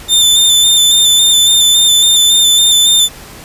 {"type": "tone with vibrato", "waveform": "sawtooth", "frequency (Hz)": 3566, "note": "A7", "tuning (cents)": 22, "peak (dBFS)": -3, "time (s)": [0.08, 3.09], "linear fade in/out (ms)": 50, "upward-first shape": "square", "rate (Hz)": 3.6, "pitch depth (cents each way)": 21, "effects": ["pink hiss -33 dBFS RMS until 3.44 s", "resampled to 32000 Hz"]}